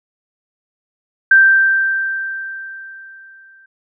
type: tone with exponential decay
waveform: sine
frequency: 1568 Hz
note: G6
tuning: in tune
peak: -4 dBFS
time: 1.31-3.66 s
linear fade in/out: 5 ms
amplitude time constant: 510 ms
effects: none